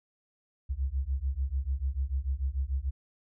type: beating tone pair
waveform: sine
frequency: 64 / 70.8 Hz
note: C2 / C#2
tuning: -38 / +37 cents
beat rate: 6.8 Hz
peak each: -31 dBFS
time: 0.69-2.91 s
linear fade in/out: 20 ms
effects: none